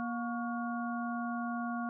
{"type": "harmonic tone with a mistuned harmonic", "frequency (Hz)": 237.2, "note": "A#3", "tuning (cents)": 30, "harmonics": [1, 3, 5, 6], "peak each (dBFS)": [-35, -40, -42, -43], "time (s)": [0, 1.89], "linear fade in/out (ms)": 0, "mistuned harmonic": 5, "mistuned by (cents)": -100, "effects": []}